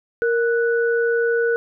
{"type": "tone pair together", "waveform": "sine", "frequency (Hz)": [466.2, 1480], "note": ["A#4", "F#6"], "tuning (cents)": [0, 0], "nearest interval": "octave + minor sixth", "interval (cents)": 2000, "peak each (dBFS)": [-17, -23], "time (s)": [0.22, 1.56], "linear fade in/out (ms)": 0, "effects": []}